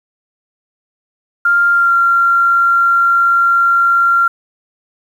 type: tone with pitch glide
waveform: sine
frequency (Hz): 1396.9 to 1379.3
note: F6 to F6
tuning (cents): 0 to -22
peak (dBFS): -8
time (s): 1.45-4.28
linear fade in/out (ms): 5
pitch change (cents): -22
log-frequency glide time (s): 1.71-1.92
effects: 7-bit